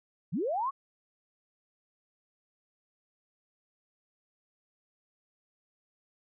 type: linear sweep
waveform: sine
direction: up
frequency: 123.47 to 1144 Hz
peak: -28 dBFS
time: 0.32-0.71 s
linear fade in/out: 20 ms
effects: none